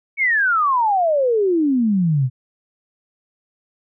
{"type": "exponential sweep", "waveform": "sine", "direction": "down", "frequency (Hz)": [2267, 121.6], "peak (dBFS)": -14, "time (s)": [0.17, 2.3], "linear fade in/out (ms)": 50, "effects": []}